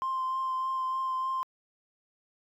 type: tone with vibrato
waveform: triangle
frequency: 1046.5 Hz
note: C6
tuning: in tune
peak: -25 dBFS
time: 0.02-1.43 s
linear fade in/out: 0 ms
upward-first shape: triangle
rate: 3.3 Hz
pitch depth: 16 cents each way
effects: tanh soft clip ceiling -25 dBFS